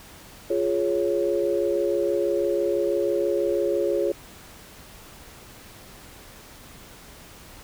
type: chord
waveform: sine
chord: Db major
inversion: first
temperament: equal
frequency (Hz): 349.2 / 415.3 / 554.4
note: F4 / Ab4 / Db5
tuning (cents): 0 / 0 / 0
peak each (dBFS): -25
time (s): 0.5-4.12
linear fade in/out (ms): 5
effects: pink hiss -46 dBFS RMS until 7.63 s